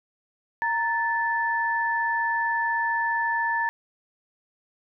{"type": "tone pair together", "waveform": "sine", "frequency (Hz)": [928.6, 1753], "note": ["A#5", "A6"], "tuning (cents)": [-7, -7], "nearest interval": "major seventh", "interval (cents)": 1100, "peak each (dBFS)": -25, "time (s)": [0.62, 3.69], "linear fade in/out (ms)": 0, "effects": []}